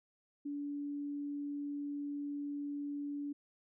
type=tone; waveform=sine; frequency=287.7 Hz; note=D4; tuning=36 cents flat; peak=-37 dBFS; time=0.45-3.33 s; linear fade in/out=10 ms; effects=none